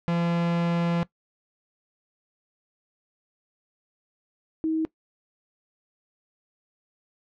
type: tone pair in turn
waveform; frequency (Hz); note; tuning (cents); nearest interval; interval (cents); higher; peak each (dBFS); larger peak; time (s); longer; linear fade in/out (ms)
45% pulse / sine; 170.6 / 318.4; F3 / D#4; -40 / +40; major seventh; 1080; second; -22; neither; 0.08-1.03 / 4.64-4.85; first; 0
effects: noise-tail reverb RT60 0.1 s tail -19 dB re dry + low-pass 3000 Hz 12 dB/octave